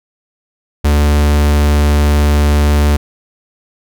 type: tone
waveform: 45% pulse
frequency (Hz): 73.5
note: D2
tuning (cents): +2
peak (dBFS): -8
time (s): 0.84-2.97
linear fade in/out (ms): 10
effects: none